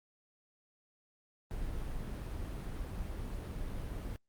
brown noise, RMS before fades -39 dBFS, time 1.51-4.16 s, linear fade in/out 0 ms, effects Opus 32 kbps

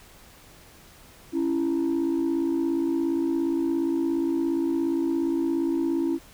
sine tone pair together, 276.4 / 333.6 Hz, C#4 / E4, -5 / +21 cents, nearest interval minor third, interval 326 cents, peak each -24 / -22 dBFS, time 1.32-6.19 s, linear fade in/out 50 ms, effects tanh soft clip ceiling -19 dBFS + pink hiss -51 dBFS RMS until 6.33 s

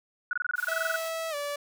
sine tone bursts, 1462 Hz, F#6, 21 cents flat, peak -25 dBFS, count 15, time 0.31-0.961 s, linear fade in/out 2 ms, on 21 ms, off 24 ms
white high-pass noise, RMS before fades -44 dBFS, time 0.55-1.12 s, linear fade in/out 50 ms, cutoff 740 Hz, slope 48 dB/octave
sawtooth tone with pitch glide, 652 to 577.5 Hz, E5 to D5, -19 to -29 cents, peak -27 dBFS, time 0.68-1.56 s, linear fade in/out 5 ms, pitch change -210 cents, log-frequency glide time 1.3-1.35 s
effects none

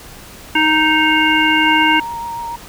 harmonic tone, 311.1 Hz, D#4, in tune, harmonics 1 / 3 / 5 / 7 / 9, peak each -17 / -17 / -17 / -17 / -17 dBFS, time 0.55-2 s, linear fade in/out 5 ms
sine tone with vibrato, 934 Hz, A#5, 3 cents sharp, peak -22 dBFS, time 1.64-2.56 s, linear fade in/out 5 ms, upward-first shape triangle, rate 6.9 Hz, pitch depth 17 cents each way
effects pink hiss -37 dBFS RMS until 2.68 s

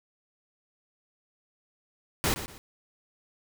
pink noise with echo, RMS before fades -26 dBFS, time 2.24-2.34 s, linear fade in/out 0 ms, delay 120 ms, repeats 2, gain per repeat -11 dB, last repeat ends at 2.58 s, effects none

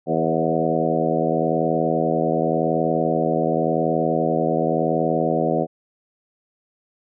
harmonic tone with a mistuned harmonic, 80.9 Hz, E2, 32 cents flat, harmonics 2 / 3 / 4 / 5 / 6 / 7 / 8 / 9, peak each -26 / -26 / -26 / -26 / -26 / -26 / -26 / -26 dBFS, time 0.06-5.67 s, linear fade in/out 50 ms, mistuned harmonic 7, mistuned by -30 cents, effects none

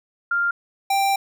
sine / square tone pair in turn, 1396.9 / 786.5 Hz, F6 / G5, 0 / +6 cents, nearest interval minor seventh, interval 994 cents, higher first, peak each -18 dBFS, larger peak neither, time 0.31-0.51 / 0.9-1.16 s, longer second, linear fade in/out 5 ms, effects none

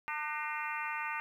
harmonic tone with a mistuned harmonic, 300.8 Hz, D4, 42 cents sharp, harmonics 3 / 4 / 5 / 6 / 7 / 8 / 9, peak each -40 / -41 / -42 / -43 / -43 / -44 / -45 dBFS, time 0.08-1.2 s, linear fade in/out 0 ms, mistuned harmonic 6, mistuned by +53 cents, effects 11-bit

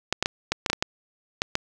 clicks, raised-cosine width 0.2 ms, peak -5 dBFS, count 10, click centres 0.126 / 0.226 / 0.259 / 0.52 / 0.662 / 0.7 / 0.731 / 0.825 / 1.419 / 1.554 s, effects none

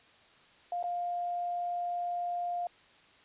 sine tone with dropouts, 703 Hz, F5, 11 cents sharp, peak -31 dBFS, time 0.72-2.67 s, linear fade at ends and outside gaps 2 ms, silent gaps 0.828-0.839 s, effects white hiss -60 dBFS RMS until 3.24 s + resampled to 8000 Hz

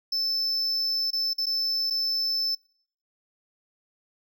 triangle tone with dropouts, 5274 Hz, E8, in tune, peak -23 dBFS, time 0.12-2.55 s, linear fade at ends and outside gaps 5 ms, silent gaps 1.106-1.13 / 1.334-1.381 / 1.458-1.466 / 1.901-1.906 s, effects noise-tail reverb RT60 0.6 s tail -25 dB re dry

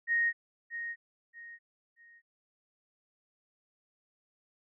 sine tone with echo, 1864.7 Hz, A#6, in tune, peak -25 dBFS, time 0.07-0.33 s, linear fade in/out 50 ms, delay 630 ms, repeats 3, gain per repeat -10 dB, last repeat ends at 2.22 s, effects none

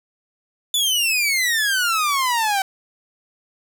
sawtooth exponential sweep, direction down, 3520 to 760 Hz, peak -14 dBFS, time 0.74-2.62 s, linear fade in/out 2 ms, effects none

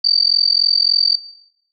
sine tone with amplitude modulation, 4622 Hz, D8, 28 cents flat, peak -7 dBFS, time 0.04-1.16 s, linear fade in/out 10 ms, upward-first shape sine, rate 43.5 Hz, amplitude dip 95%, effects noise-tail reverb RT60 0.8 s tail -18 dB re dry

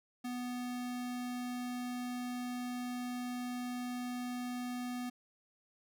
square tone, 246.9 Hz, B3, in tune, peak -38 dBFS, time 0.24-5.1 s, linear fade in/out 10 ms, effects none

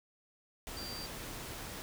sine tone in noise, 4699 Hz, D8, in tune, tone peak -43 dBFS, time 0.77-1.06 s, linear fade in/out 0 ms, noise pink, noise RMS -44 dBFS, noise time 0.67-1.82 s, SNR -2 dB, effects none

